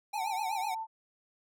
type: tone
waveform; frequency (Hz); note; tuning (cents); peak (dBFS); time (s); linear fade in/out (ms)
sine; 890; A5; +20; -34; 0.13-0.87; 50
type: tone with vibrato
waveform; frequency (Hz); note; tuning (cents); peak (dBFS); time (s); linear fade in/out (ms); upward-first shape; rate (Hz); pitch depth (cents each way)
square; 790; G5; +13; -34; 0.13-0.75; 10; triangle; 8; 150
effects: none